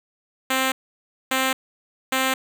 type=tone bursts; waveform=5% pulse; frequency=262.7 Hz; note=C4; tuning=7 cents sharp; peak=-8 dBFS; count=3; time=0.5-2.34 s; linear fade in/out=5 ms; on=220 ms; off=590 ms; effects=none

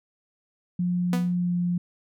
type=tone with pitch glide; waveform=sine; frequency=177.7 to 175.96 Hz; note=F3 to F3; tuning=+30 to +13 cents; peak=-22 dBFS; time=0.79-1.78 s; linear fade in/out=5 ms; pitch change=-17 cents; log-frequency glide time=1.34-1.55 s
type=tone with exponential decay; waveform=sawtooth; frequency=246.9 Hz; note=B3; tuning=in tune; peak=-20 dBFS; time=1.13-1.35 s; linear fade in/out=2 ms; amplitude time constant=47 ms
effects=none

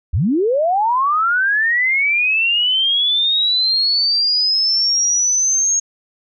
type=linear sweep; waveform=sine; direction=up; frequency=57.4 to 6570 Hz; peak=-13 dBFS; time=0.13-5.8 s; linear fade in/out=10 ms; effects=none

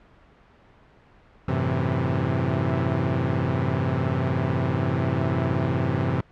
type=chord; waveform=sawtooth; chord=F# half-diminished seventh; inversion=none; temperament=equal with one note detuned; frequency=94.12 / 110 / 130.81 / 164.81 Hz; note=F#2 / A2 / C3 / E3; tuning=+30 / 0 / 0 / 0 cents; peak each=-24 / -26 / -21 / -24 dBFS; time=1.48-6.21 s; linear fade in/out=5 ms; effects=pink hiss -54 dBFS RMS until 6.31 s + low-pass 2000 Hz 12 dB/octave

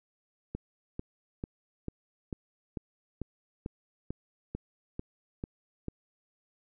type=click train; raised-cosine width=3 ms; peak=-22 dBFS; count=13; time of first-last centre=0.55-5.883 s; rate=2.25 Hz; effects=none

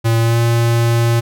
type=tone with pitch glide; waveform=square; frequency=114.5 to 116.91 Hz; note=A#2 to A#2; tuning=-31 to +5 cents; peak=-12 dBFS; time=0.04-1.21 s; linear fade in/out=20 ms; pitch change=+36 cents; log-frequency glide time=0.19-0.39 s; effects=none

